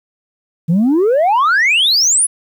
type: exponential sweep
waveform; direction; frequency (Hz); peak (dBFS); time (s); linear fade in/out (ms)
sine; up; 155.56 to 10548; -7; 0.68-2.27; 20
effects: tanh soft clip ceiling -8 dBFS + 8-bit